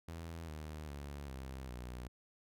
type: tone with pitch steps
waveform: sawtooth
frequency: 82.8 / 76.81 / 71.25 / 66.1 / 61.32 Hz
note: E2 / D#2 / C#2 / C2 / B1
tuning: +8 / -22 / +48 / +18 / -12 cents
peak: -40 dBFS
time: 0.08-2.08 s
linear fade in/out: 5 ms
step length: 400 ms
effects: none